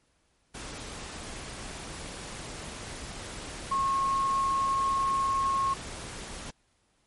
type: tone in noise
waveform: sine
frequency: 1086 Hz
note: C#6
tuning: 36 cents flat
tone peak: -24 dBFS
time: 3.71-5.74 s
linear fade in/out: 10 ms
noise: pink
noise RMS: -40 dBFS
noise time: 0.54-6.51 s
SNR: +13 dB
effects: pink hiss -70 dBFS RMS until 7.06 s + MP3 48 kbps